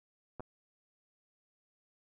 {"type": "clicks", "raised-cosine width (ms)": 1, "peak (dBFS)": -29, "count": 2, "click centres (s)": [0.397, 0.405], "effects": []}